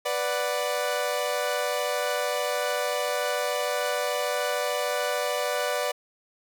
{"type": "chord", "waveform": "sawtooth", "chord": "B minor", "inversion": "none", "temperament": "equal", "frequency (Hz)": [493.9, 587.3, 740], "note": ["B4", "D5", "F#5"], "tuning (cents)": [0, 0, 0], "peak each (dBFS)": [-26, -24, -29], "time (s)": [0.05, 5.92], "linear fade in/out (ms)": 10, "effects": []}